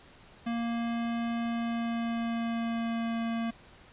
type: tone with pitch glide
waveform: square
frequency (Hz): 233.1 to 229.5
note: A#3 to A#3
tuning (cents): 0 to -27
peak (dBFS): -30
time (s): 0.46-3.51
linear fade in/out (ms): 10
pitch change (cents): -27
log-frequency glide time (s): 1.44-3.22
effects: pink hiss -55 dBFS RMS until 3.92 s + resampled to 8000 Hz

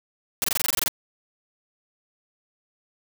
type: noise bursts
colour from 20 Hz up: white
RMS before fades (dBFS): -23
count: 11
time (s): 0.42-0.881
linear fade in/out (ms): 0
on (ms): 21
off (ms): 23
effects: none

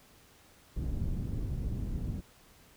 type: low-pass noise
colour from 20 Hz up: pink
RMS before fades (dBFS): -34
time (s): 0.76-2.21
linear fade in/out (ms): 5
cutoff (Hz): 180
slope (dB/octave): 12
effects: pink hiss -60 dBFS RMS until 2.76 s

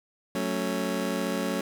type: chord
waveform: 25% pulse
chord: F# minor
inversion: none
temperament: just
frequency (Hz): 185 / 222 / 277.5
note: F#3 / A3 / C#4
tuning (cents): 0 / +16 / +2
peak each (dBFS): -28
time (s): 0.35-1.61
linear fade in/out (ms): 2
effects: 9-bit

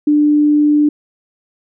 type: tone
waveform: sine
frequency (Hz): 296.8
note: D4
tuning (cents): +18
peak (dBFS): -8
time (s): 0.07-0.89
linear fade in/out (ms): 5
effects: none

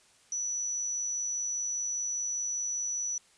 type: tone with amplitude modulation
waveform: sine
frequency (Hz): 5920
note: F#8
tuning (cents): 0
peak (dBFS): -29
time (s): 0.32-3.18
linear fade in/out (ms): 2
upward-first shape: sine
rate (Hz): 105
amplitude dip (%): 25
effects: white hiss -62 dBFS RMS until 3.37 s + resampled to 22050 Hz

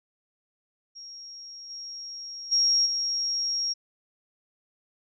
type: tone with level steps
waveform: sine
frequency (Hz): 5588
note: F8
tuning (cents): 0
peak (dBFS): -40 / -36 / -19 / -25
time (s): 0.95-3.74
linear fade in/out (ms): 20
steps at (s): 1.69 / 2.51 / 2.85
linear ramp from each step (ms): 20
effects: none

